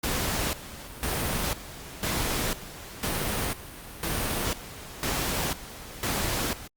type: noise with tremolo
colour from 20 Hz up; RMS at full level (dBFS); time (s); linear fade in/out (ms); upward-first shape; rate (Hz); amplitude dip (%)
pink; -28; 0.03-6.68; 10; square; 1; 80
effects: Opus 48 kbps